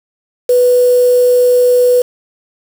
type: tone with quantisation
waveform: sine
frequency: 493.9 Hz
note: B4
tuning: in tune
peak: -6 dBFS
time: 0.49-2.02 s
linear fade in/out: 5 ms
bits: 4
effects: none